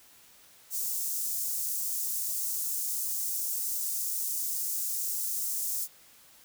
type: high-pass noise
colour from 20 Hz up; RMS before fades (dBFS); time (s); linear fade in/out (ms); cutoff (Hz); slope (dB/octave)
white; -32; 0.7-5.88; 50; 6200; 24
effects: white hiss -57 dBFS RMS until 6.44 s